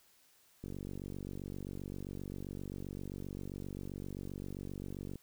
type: click train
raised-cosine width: 3 ms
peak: -30 dBFS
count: 216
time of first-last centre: 0.64-5.157 s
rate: 47.6 Hz
effects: white hiss -67 dBFS RMS until 5.22 s